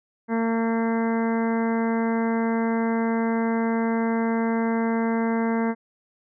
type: harmonic tone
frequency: 227.7 Hz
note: A#3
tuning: 40 cents flat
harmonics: 1 / 2 / 3 / 4 / 5 / 6 / 7 / 8 / 9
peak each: -22 / -28 / -33 / -32 / -38 / -41 / -37 / -43 / -39 dBFS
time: 0.28-5.75 s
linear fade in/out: 50 ms
effects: none